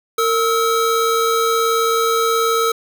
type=tone pair together; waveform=square; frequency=457.9 / 1295 Hz; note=A#4 / E6; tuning=-31 / -31 cents; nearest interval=octave + tritone; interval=1800 cents; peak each=-18 dBFS; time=0.18-2.72 s; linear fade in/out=5 ms; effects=none